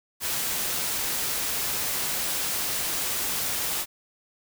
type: noise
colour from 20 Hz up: white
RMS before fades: -28 dBFS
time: 0.2-3.86 s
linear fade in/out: 50 ms
effects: none